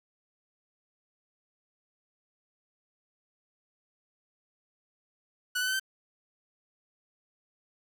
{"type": "tone with pitch steps", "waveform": "sawtooth", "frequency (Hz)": [1480, 1502.4, 1525.1, 1548.2], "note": ["F#6", "F#6", "G6", "G6"], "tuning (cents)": [0, 26, -48, -22], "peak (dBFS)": -24, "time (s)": [5.55, 5.798], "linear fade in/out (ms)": 10, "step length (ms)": 62, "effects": ["9-bit"]}